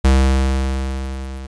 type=tone with level ramp; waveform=square; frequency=66.3 Hz; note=C2; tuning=23 cents sharp; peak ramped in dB=-9 to -29 dBFS; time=0.04-1.47 s; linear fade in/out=10 ms; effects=resampled to 22050 Hz + 8-bit